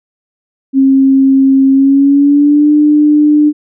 sine tone with pitch glide, 269 to 298.5 Hz, C4 to D4, +48 to +28 cents, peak -4 dBFS, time 0.73-3.53 s, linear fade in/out 50 ms, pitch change +180 cents, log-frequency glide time 1.71-2.71 s, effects none

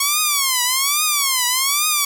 5% pulse tone with vibrato, 1100 Hz, C#6, 14 cents flat, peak -4 dBFS, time 0-2.05 s, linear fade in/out 5 ms, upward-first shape triangle, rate 1.2 Hz, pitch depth 220 cents each way, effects none

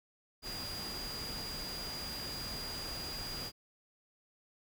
sine tone in noise, 4838 Hz, D#8, 49 cents flat, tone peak -41 dBFS, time 0.42-3.52 s, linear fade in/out 50 ms, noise pink, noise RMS -44 dBFS, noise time 0.42-3.52 s, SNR 0 dB, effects none

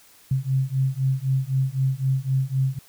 sine beating tone pair, 131.2 / 135.1 Hz, C3 / C#3, +5 / -44 cents, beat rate 3.9 Hz, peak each -23 dBFS, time 0.31-2.79 s, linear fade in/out 5 ms, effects white hiss -53 dBFS RMS until 2.88 s

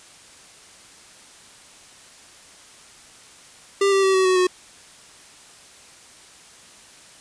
square tone with pitch steps, 396.3 / 389.9 / 383.7 / 377.5 / 371.5 / 365.5 Hz, G4 / G4 / G4 / F#4 / F#4 / F#4, +19 / -9 / -37 / +35 / +7 / -21 cents, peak -16 dBFS, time 3.81-4.47 s, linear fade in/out 5 ms, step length 110 ms, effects white hiss -47 dBFS RMS until 7.2 s + resampled to 22050 Hz

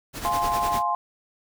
pink noise with tremolo, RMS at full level -30 dBFS, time 0.13-0.83 s, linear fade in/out 50 ms, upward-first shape sine, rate 10 Hz, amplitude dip 65%
sine chord, F minor, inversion none, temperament just, 698.5 / 838.1 / 1047.7 Hz, F5 / Ab5 / C6, 0 / +16 / +2 cents, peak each -28 / -27 / -24 dBFS, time 0.25-0.95 s, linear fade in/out 0 ms
effects none

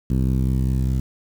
10% pulse tone with low-pass filter sweep, 65 Hz, C2, 11 cents flat, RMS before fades -20 dBFS, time 0.1-1 s, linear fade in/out 5 ms, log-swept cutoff 200 to 130 Hz, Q 0.85, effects 7-bit

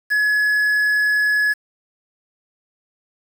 triangle tone with quantisation, 1695 Hz, G#6, 35 cents sharp, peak -13 dBFS, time 0.1-1.54 s, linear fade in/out 20 ms, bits 6, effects none

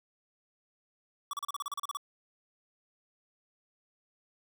square tone bursts, 1143 Hz, D6, 47 cents flat, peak -34 dBFS, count 12, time 1.31-1.971 s, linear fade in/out 2 ms, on 23 ms, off 35 ms, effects none

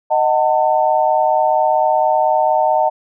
sine chord, D# diminished, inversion none, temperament just, 622.3 / 746.7 / 896 Hz, D#5 / F#5 / A5, 0 / +16 / +31 cents, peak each -16 dBFS, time 0.1-2.9 s, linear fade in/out 20 ms, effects none

